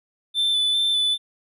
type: tone with vibrato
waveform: triangle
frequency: 3520 Hz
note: A7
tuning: in tune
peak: -17 dBFS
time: 0.34-1.18 s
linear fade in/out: 50 ms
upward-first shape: square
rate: 2.5 Hz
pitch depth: 15 cents each way
effects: none